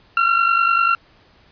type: tone with amplitude modulation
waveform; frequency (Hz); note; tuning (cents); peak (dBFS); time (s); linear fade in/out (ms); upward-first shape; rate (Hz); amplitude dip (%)
35% pulse; 1368; F6; -36; -9; 0.17-0.95; 2; sine; 50.1; 60
effects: pink hiss -53 dBFS RMS until 1.51 s + resampled to 11025 Hz